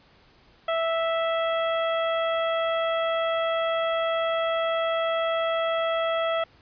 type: harmonic tone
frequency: 658 Hz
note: E5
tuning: 3 cents flat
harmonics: 1 / 2 / 3 / 4 / 5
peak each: -24 / -29 / -35 / -39 / -36 dBFS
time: 0.68-6.44 s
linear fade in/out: 5 ms
effects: pink hiss -57 dBFS RMS until 6.61 s + resampled to 11025 Hz